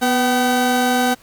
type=tone pair together; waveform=30% pulse; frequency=246.9 / 764.6 Hz; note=B3 / G5; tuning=0 / -43 cents; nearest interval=octave + minor sixth; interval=1957 cents; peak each=-15 dBFS; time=0.01-1.15 s; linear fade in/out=20 ms; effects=pink hiss -49 dBFS RMS until 1.22 s